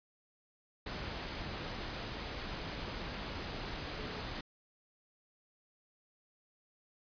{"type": "tone in noise", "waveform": "sine", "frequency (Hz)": 429, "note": "A4", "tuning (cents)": -44, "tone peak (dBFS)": -49, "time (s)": [3.99, 4.21], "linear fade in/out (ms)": 5, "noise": "pink", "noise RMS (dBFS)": -41, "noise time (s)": [0.86, 4.41], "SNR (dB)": -11, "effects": ["resampled to 11025 Hz"]}